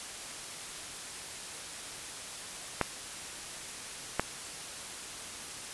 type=clicks; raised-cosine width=0.5 ms; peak=-10 dBFS; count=2; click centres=2.813 / 4.196 s; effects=white hiss -42 dBFS RMS until 5.73 s + resampled to 24000 Hz